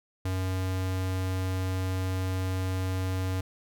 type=tone; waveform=square; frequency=93.4 Hz; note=F#2; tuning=17 cents sharp; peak=-28 dBFS; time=0.25-3.41 s; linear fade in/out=5 ms; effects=none